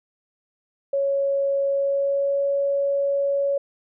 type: tone with pitch glide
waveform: sine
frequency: 554.4 to 559.5 Hz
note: C#5 to C#5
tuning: 0 to +16 cents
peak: -19 dBFS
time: 0.93-3.58 s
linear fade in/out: 5 ms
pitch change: +16 cents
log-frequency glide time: 1.67-2.45 s
effects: none